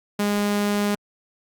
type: tone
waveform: sawtooth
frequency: 205.3 Hz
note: G#3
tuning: 20 cents flat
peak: -16 dBFS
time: 0.19-0.95 s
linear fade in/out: 5 ms
effects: Opus 48 kbps